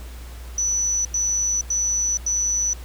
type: tone bursts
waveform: sine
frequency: 5950 Hz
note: F#8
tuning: 9 cents sharp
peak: -19 dBFS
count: 4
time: 0.58-2.733 s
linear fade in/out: 2 ms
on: 470 ms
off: 91 ms
effects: added 60 Hz sine -34 dBFS peak until 2.84 s + pink hiss -45 dBFS RMS until 2.84 s